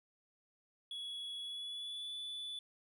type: tone with pitch glide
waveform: triangle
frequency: 3367 to 3470 Hz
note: G#7 to A7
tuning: +23 to -25 cents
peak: -40 dBFS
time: 0.91-2.59 s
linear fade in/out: 2 ms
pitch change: +52 cents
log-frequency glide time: 1.4-2.14 s
effects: none